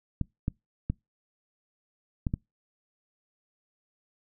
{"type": "clicks", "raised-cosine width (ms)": 5, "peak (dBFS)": -15, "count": 5, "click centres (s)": [0.213, 0.481, 0.9, 2.268, 2.339], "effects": ["noise-tail reverb RT60 0.2 s tail -26 dB re dry"]}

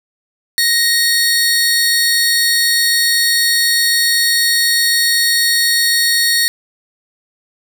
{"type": "tone pair together", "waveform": "sawtooth", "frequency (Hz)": [1873, 4393], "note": ["A#6", "C#8"], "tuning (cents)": [8, -16], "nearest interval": "octave + minor third", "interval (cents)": 1476, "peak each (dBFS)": -11, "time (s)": [0.58, 6.48], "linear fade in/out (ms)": 0, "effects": []}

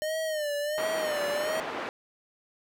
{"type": "tone with vibrato", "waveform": "square", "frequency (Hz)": 609, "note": "D#5", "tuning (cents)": -37, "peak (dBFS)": -29, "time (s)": [0.02, 1.6], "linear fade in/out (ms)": 0, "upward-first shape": "sine", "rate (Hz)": 1.4, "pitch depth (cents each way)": 87}
{"type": "band-pass noise", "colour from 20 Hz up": "pink", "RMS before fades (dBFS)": -35, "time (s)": [0.78, 1.89], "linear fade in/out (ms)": 0, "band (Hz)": [400, 2000], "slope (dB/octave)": 12}
{"effects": []}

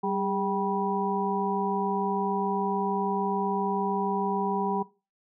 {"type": "harmonic tone with a mistuned harmonic", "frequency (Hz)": 194.8, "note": "G3", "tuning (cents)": -11, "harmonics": [1, 2, 4, 5], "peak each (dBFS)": [-31, -31, -31, -31], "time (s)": [0.03, 4.83], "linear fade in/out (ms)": 10, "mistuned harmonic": 2, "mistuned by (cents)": 61, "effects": ["noise-tail reverb RT60 0.3 s tail -19 dB re dry"]}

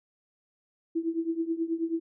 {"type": "tone with tremolo", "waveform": "sine", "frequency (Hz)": 329.6, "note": "E4", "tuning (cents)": 0, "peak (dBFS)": -23, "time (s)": [0.95, 2], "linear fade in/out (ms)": 10, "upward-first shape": "triangle", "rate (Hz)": 9.3, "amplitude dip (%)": 90, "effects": []}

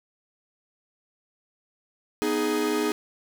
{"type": "chord", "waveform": "45% pulse", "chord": "G# minor", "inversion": "first", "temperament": "equal with one note detuned", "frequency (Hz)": [246.9, 311.1, 417.7], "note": ["B3", "D#4", "G#4"], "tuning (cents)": [0, 0, 10], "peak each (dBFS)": [-31, -27, -26], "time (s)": [2.22, 2.92], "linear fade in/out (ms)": 0, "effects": []}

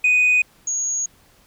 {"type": "tone pair in turn", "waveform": "sine", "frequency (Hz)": [2489, 6645], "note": ["D#7", "G#8"], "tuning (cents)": [0, 0], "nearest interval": "octave + perfect fourth", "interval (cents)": 1700, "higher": "second", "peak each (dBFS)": [-11, -20], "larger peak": "first", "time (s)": [[0.04, 0.42], [0.67, 1.06]], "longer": "second", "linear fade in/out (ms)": 5, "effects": ["tanh soft clip ceiling -11 dBFS", "pink hiss -55 dBFS RMS until 1.46 s"]}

